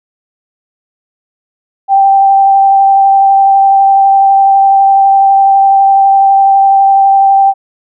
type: tone with vibrato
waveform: sine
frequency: 784 Hz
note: G5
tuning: in tune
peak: -3 dBFS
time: 1.88-7.54 s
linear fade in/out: 50 ms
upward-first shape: triangle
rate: 12 Hz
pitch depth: 13 cents each way
effects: none